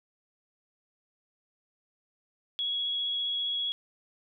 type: tone with vibrato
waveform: sine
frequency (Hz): 3338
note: G#7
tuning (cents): +8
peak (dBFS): -28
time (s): 2.59-3.72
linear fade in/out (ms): 0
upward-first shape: sine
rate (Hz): 15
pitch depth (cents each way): 11
effects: none